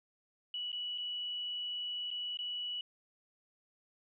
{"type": "tone with dropouts", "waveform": "sine", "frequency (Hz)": 2944, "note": "F#7", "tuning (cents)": -9, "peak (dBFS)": -36, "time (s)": [0.54, 2.81], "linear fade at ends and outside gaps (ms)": 2, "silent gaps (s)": [[0.718, 0.728], [0.978, 0.982], [2.105, 2.112], [2.372, 2.389]], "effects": []}